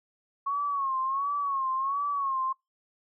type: tone with vibrato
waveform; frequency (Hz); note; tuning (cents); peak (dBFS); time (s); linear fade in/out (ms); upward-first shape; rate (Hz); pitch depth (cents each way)
sine; 1100; C#6; -14; -26; 0.46-2.53; 10; sine; 1.4; 84
effects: noise-tail reverb RT60 0.2 s tail -26 dB re dry